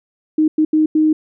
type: tone bursts at uneven times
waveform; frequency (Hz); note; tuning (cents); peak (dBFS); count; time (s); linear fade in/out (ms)
sine; 310.5; D#4; -3; -10; 4; 0.38-0.48 / 0.58-0.65 / 0.73-0.86 / 0.95-1.13; 5
effects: none